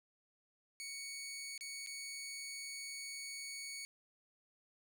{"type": "tone with dropouts", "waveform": "15% pulse", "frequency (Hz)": 2232, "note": "C#7", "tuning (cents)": 11, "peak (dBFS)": -37, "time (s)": [0.8, 3.85], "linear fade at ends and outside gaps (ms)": 0, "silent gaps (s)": [[1.578, 1.609], [1.863, 1.871]], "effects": []}